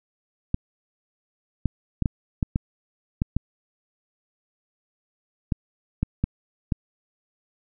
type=clicks; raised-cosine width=5 ms; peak=-9 dBFS; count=12; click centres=0.544 / 1.657 / 2.023 / 2.058 / 2.428 / 2.559 / 3.219 / 3.366 / 5.522 / 6.03 / 6.24 / 6.722 s; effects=none